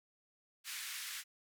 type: band-pass noise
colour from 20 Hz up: pink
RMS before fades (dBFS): -44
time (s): 0.64-1.24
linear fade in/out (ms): 50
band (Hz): 1600 to 15000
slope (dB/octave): 24
effects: none